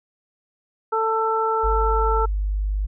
harmonic tone, 444.4 Hz, A4, 17 cents sharp, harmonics 1 / 2 / 3, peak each -23 / -23 / -23 dBFS, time 0.92-2.26 s, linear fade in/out 10 ms
sine tone, 50.2 Hz, G1, 42 cents sharp, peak -20 dBFS, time 1.63-2.87 s, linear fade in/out 20 ms
effects none

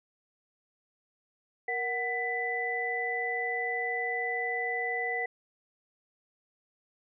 sine tone cluster, 469.9 / 741 / 1992 Hz, A#4 / F#5 / B6, +14 / +2 / +14 cents, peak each -36 / -35 / -31 dBFS, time 1.68-5.26 s, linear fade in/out 5 ms, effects none

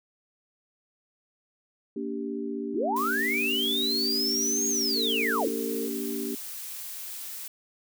sine chord, G minor, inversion first, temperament equal with one note detuned, 233.1 / 289 / 392 Hz, Bb3 / D4 / G4, 0 / -28 / 0 cents, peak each -34 dBFS, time 1.96-6.35 s, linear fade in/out 5 ms
sine linear two-way sweep, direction up then down, 250 to 6645 to 250 Hz, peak -25 dBFS, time 2.74-5.48 s, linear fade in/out 5 ms, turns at 4.68 s
blue noise, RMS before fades -38 dBFS, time 2.96-7.48 s, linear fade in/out 5 ms
sine tone with pitch glide, 447 to 450.4 Hz, A4 to A4, +27 to +40 cents, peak -32 dBFS, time 4.94-5.9 s, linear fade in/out 50 ms, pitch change +13 cents, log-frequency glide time 5.4-5.63 s
effects none

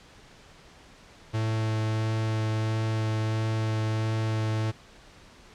45% pulse tone with vibrato, 110 Hz, A2, in tune, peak -25 dBFS, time 1.33-4.72 s, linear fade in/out 20 ms, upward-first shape sine, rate 1.5 Hz, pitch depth 10 cents each way, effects pink hiss -52 dBFS RMS until 5.54 s + low-pass 6000 Hz 12 dB/octave

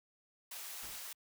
white high-pass noise, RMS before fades -46 dBFS, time 0.51-1.13 s, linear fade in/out 5 ms, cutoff 680 Hz, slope 12 dB/octave
pink noise with exponential decay, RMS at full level -50 dBFS, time 0.83-1.15 s, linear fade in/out 2 ms, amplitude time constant 68 ms
effects none

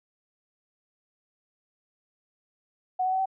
sine tone with pitch steps, 740 / 748.6 / 757.3 / 766.1 Hz, F#5 / F#5 / F#5 / G5, 0 / +20 / +40 / -40 cents, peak -23 dBFS, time 2.99-3.258 s, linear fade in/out 10 ms, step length 67 ms, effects none

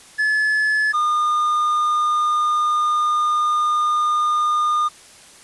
triangle tone pair in turn, 1720 / 1216.2 Hz, A6 / D#6, -40 / -40 cents, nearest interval tritone, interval 600 cents, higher first, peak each -14 dBFS, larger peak neither, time 0.18-0.93 / 0.93-4.89 s, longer second, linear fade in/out 20 ms, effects white hiss -45 dBFS RMS until 5.43 s + resampled to 24000 Hz

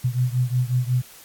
sine beating tone pair, 123.47 / 128.97 Hz, B2 / C3, 0 / -25 cents, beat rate 5.5 Hz, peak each -21 / -23 dBFS, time 0.04-1.02 s, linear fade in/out 10 ms, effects white hiss -46 dBFS RMS until 1.24 s + AAC 64 kbps

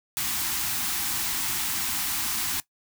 white band-stop noise, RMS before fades -28 dBFS, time 0.17-2.6 s, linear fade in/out 0 ms, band 370 to 720 Hz, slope 96 dB/octave, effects noise-tail reverb RT60 0.1 s tail -18 dB re dry

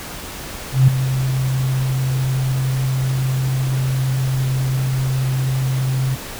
sine tone with ADSR envelope, 131.3 Hz, C3, 6 cents sharp, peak -5 dBFS, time 0.72-6.16 s, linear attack 160 ms, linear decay 4 ms, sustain -11 dB, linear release 22 ms, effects pink hiss -31 dBFS RMS until 6.39 s

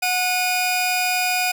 sawtooth tone pair together, 732 / 2460 Hz, F#5 / D#7, -19 / -20 cents, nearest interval octave + major sixth, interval 2099 cents, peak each -18 dBFS, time 0.02-1.52 s, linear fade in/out 10 ms, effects none

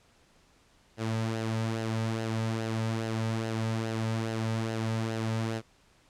sawtooth tone with flanger, 112.1 Hz, A2, 33 cents sharp, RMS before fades -31 dBFS, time 0.97-5.62 s, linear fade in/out 50 ms, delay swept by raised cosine 0.85 to 2.85 ms, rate 2.4 Hz, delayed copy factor -0.5, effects pink hiss -63 dBFS RMS until 6.09 s + low-pass 8000 Hz 12 dB/octave

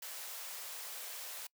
white high-pass noise, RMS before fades -45 dBFS, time 0.02-1.47 s, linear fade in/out 5 ms, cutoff 450 Hz, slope 48 dB/octave, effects noise-tail reverb RT60 0.1 s tail -25 dB re dry

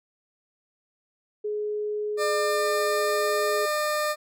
sine tone, 420.3 Hz, G#4, 21 cents sharp, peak -26 dBFS, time 1.44-3.66 s, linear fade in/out 10 ms
20% pulse tone with pitch glide, 600 to 603.5 Hz, D5 to D5, +37 to +47 cents, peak -19 dBFS, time 2.17-4.16 s, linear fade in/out 50 ms, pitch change +10 cents, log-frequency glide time 2.45-3.41 s
effects none

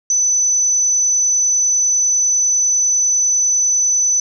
sine tone, 6010 Hz, F#8, 26 cents sharp, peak -12 dBFS, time 0.1-4.2 s, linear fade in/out 2 ms, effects none

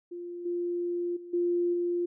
sine tone with level steps, 349.2 Hz, F4, in tune, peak -36 / -28 / -41 / -24 / -26 dBFS, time 0.11-2.06 s, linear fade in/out 10 ms, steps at 0.45 / 1.16 / 1.33 / 1.73 s, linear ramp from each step 10 ms, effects none

